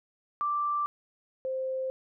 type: tone pair in turn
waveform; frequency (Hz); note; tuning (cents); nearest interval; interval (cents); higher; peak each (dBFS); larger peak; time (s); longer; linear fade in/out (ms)
sine; 1174.7 / 523.3; D6 / C5; 0 / 0; octave + major second; 1400; first; -26 / -29; first; 0.41-0.86 / 1.45-1.9; neither; 0
effects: none